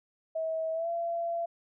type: tone with pitch glide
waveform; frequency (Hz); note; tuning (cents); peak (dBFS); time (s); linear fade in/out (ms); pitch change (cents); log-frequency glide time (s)
sine; 644 to 678.8; E5 to F5; -41 to -49; -29; 0.35-1.46; 10; +92; 0.73-0.89
effects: none